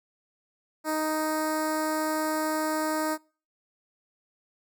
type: tone with notch filter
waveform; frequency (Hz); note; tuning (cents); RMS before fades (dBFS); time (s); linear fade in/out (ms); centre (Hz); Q
10% pulse; 311.1; D#4; 0; -28; 0.84-3.18; 50; 3000; 0.52
effects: noise-tail reverb RT60 0.4 s tail -26 dB re dry